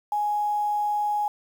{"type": "tone", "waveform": "sine", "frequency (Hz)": 833, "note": "G#5", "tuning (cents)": 5, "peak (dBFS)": -22, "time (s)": [0.12, 1.28], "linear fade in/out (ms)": 2, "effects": ["8-bit"]}